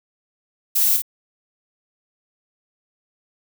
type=noise with echo; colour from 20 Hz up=violet; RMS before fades=-18 dBFS; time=0.75-0.97 s; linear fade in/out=10 ms; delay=51 ms; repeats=1; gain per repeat=-5 dB; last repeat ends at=1.021 s; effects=none